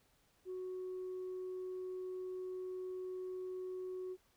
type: tone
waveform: sine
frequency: 369.6 Hz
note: F#4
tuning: 2 cents flat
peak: -39 dBFS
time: 0.45-4.17 s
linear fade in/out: 50 ms
effects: tanh soft clip ceiling -38 dBFS + pink hiss -73 dBFS RMS until 4.36 s